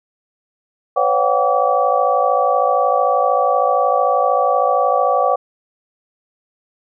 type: tone cluster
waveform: sine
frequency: 509 / 565 / 719 / 772 / 1148 Hz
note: C5 / C#5 / F#5 / G5 / D6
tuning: -48 / +33 / -50 / -27 / -40 cents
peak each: -19 dBFS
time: 0.96-5.36 s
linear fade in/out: 10 ms
effects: none